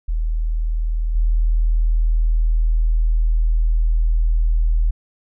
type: tone with level steps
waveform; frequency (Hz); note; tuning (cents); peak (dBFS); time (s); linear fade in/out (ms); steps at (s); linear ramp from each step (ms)
sine; 40.07; E1; -48; -17 / -13; 0.08-4.91; 10; 1.15; 5
effects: none